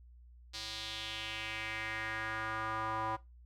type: tone with band-pass filter sweep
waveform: square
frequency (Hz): 110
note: A2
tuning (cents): 0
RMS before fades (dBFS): -39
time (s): 0.53-3.17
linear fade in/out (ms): 20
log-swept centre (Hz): 4500 to 960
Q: 2.9
effects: noise-tail reverb RT60 0.2 s tail -18 dB re dry + added 60 Hz sine -54 dBFS peak until 3.45 s